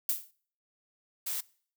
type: noise with exponential decay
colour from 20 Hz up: violet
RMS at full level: -25 dBFS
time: 0.09-0.31 s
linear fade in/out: 1 ms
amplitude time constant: 46 ms
type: noise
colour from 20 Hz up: blue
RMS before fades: -34 dBFS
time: 1.26-1.41 s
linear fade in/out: 10 ms
effects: noise-tail reverb RT60 0.5 s tail -22 dB re dry